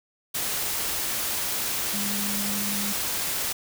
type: tone in noise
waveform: sine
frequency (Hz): 203.4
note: G#3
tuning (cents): -36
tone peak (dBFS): -31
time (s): 1.93-2.93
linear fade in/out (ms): 10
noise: white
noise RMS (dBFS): -28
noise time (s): 0.34-3.53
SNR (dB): -6
effects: none